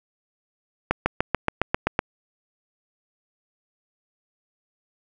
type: accelerating click train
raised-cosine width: 0.5 ms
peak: -4 dBFS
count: 9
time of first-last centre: 0.91-1.991 s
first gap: 150 ms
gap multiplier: 0.97
effects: none